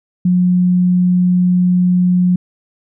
sine tone, 180 Hz, F#3, 47 cents flat, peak -9 dBFS, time 0.25-2.36 s, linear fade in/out 5 ms, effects none

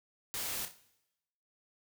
white noise with echo, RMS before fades -38 dBFS, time 0.34-0.65 s, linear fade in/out 0 ms, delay 31 ms, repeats 4, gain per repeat -8 dB, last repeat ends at 0.774 s, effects noise-tail reverb RT60 0.9 s tail -18 dB re dry

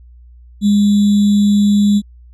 sine tone with sample-and-hold, 204.9 Hz, G#3, 23 cents flat, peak -8 dBFS, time 0.61-2.02 s, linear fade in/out 50 ms, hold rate 3675 Hz, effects added 60 Hz sine -38 dBFS peak until 2.33 s + resampled to 24000 Hz

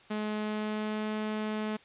sawtooth tone with pitch glide, 212.6 to 214.6 Hz, G#3 to A3, +41 to -43 cents, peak -27 dBFS, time 0.1-1.77 s, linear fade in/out 10 ms, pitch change +16 cents, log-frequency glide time 0.36-1.13 s, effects white hiss -57 dBFS RMS until 1.84 s + resampled to 8000 Hz

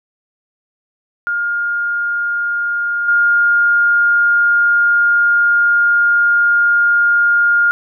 sine tone with level steps, 1414 Hz, F6, 21 cents sharp, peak -15 / -9 dBFS, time 1.27-7.71 s, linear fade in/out 0 ms, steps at 3.08 s, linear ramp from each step 5 ms, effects none

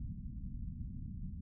pink low-pass noise, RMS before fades -43 dBFS, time 0-1.41 s, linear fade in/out 5 ms, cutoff 230 Hz, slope 48 dB/octave, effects none

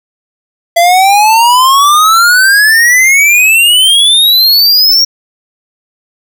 square exponential sweep, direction up, 671 to 5630 Hz, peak -4 dBFS, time 0.76-5.05 s, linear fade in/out 10 ms, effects none

